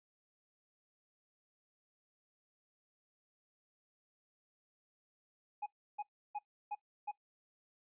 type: tone bursts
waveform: triangle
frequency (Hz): 830.6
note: G#5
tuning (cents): 0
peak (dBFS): -35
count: 5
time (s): 5.62-7.115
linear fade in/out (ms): 10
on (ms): 43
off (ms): 320
effects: noise-tail reverb RT60 0.1 s tail -17 dB re dry + resampled to 8000 Hz